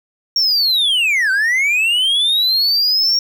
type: linear two-way sweep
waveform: triangle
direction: down then up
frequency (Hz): 5590 to 1504 to 5590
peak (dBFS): -11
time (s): 0.36-3.19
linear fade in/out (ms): 2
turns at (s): 1.31
effects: none